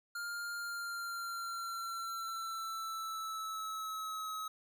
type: tone with pitch glide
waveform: square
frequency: 1404 to 1280.1 Hz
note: F6 to D#6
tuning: +9 to +49 cents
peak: -39 dBFS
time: 0.15-4.48 s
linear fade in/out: 5 ms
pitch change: -160 cents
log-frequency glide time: 0.56-4.27 s
effects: none